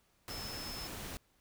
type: tone in noise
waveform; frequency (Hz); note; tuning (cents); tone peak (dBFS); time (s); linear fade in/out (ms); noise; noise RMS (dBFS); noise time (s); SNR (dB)
sine; 5240; E8; -11; -44; 0.3-0.87; 0; pink; -44; 0.28-1.17; -3
effects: pink hiss -72 dBFS RMS until 1.4 s